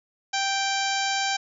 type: harmonic tone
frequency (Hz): 784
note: G5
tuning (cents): 0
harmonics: 1 / 2 / 3 / 4 / 5 / 6 / 7 / 8 / 9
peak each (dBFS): -27 / -30 / -32 / -33 / -34 / -35 / -35 / -36 / -37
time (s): 0.33-1.37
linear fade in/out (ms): 10
effects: none